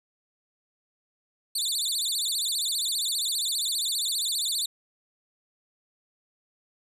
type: tone with vibrato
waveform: 25% pulse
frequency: 3998 Hz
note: B7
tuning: 20 cents sharp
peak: -21 dBFS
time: 1.55-4.66 s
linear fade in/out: 5 ms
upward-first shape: sine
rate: 15 Hz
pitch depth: 250 cents each way
effects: none